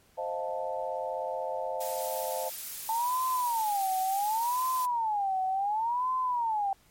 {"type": "chord", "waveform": "sine", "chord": "F dominant seventh", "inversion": "second", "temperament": "equal", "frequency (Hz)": [523.3, 622.3, 698.5, 880], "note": ["C5", "Eb5", "F5", "A5"], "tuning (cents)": [0, 0, 0, 0], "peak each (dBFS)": [-35, -36, -37, -36], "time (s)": [0.17, 2.5], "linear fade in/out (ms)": 20}
{"type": "noise", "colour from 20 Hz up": "blue", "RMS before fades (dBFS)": -38, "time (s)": [1.8, 4.86], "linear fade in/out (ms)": 10}
{"type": "tone with vibrato", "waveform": "sine", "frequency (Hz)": 880, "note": "A5", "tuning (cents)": 0, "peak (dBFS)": -26, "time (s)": [2.89, 6.73], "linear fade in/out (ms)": 2, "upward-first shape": "sine", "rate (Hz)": 0.69, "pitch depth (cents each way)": 270}
{"effects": ["pink hiss -63 dBFS RMS until 6.9 s", "MP3 64 kbps"]}